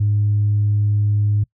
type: tone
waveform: sine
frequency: 103.83 Hz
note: G#2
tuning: in tune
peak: -13 dBFS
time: 0-1.44 s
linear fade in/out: 10 ms
effects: noise-tail reverb RT60 0.1 s tail -24 dB re dry + tanh soft clip ceiling -10 dBFS